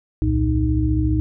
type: tone cluster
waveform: sine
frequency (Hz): 64.1 / 78.4 / 114.5 / 309.4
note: C2 / D#2 / A#2 / D#4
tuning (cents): -35 / +14 / -31 / -10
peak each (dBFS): -20 / -27 / -21 / -21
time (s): 0.22-1.2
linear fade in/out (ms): 0
effects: none

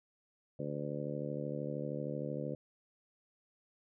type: harmonic tone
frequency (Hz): 73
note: D2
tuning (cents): -10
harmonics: 2 / 3 / 4 / 5 / 6 / 7 / 8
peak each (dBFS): -41 / -44 / -44 / -47 / -47 / -42 / -46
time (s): 0.59-2.55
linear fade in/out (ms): 5
effects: none

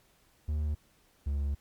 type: tone pair in turn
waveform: triangle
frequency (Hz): 75.3 / 70.9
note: D2 / C#2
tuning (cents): +44 / +40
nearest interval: minor second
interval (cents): 104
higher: first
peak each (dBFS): -26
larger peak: neither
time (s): 0.48-0.75 / 1.26-1.55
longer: second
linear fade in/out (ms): 10
effects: pink hiss -66 dBFS RMS until 1.6 s + MP3 96 kbps

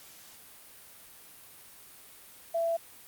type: tone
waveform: sine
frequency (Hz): 668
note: E5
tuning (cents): +23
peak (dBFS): -26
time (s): 2.54-2.77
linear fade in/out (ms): 10
effects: white hiss -52 dBFS RMS until 3.07 s + Opus 48 kbps

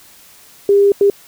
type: tone bursts at uneven times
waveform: sine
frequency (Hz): 401.5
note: G4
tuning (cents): +41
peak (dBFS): -7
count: 2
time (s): 0.69-0.92 / 1.01-1.1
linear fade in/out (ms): 2
effects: white hiss -44 dBFS RMS until 1.27 s

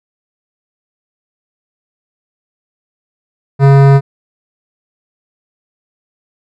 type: tone with hard clipping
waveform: sine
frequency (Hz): 138.2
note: C#3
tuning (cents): -5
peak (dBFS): -5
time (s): 3.59-4.01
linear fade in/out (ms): 50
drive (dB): 17
effects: none

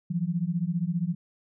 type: beating tone pair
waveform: sine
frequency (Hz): 164.8 / 179.8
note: E3 / F#3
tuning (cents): 0 / -49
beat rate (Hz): 15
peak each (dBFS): -28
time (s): 0.1-1.15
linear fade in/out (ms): 10
effects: none

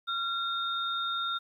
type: tone pair together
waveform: sine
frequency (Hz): 1375 / 3671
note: F6 / A#7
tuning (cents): -27 / -27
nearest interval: octave + perfect fourth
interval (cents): 1700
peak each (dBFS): -31 / -33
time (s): 0.07-1.39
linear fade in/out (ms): 20
effects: 11-bit

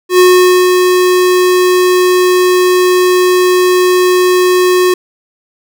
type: tone with ADSR envelope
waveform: square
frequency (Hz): 363.9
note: F#4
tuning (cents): -29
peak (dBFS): -3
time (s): 0.09-4.94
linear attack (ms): 99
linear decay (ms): 490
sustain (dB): -4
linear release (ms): 4
effects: none

